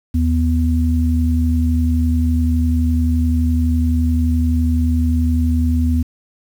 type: tone pair together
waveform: sine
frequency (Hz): 78.2 / 246.3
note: D#2 / B3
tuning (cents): +9 / -5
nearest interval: octave + minor sixth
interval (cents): 1986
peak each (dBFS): -14 / -18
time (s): 0.14-6.03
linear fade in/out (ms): 10
effects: 7-bit